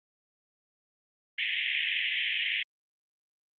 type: band-pass noise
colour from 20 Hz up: white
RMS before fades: -30 dBFS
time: 1.38-2.63 s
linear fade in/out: 5 ms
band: 1800 to 3300 Hz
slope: 96 dB/octave
effects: Opus 24 kbps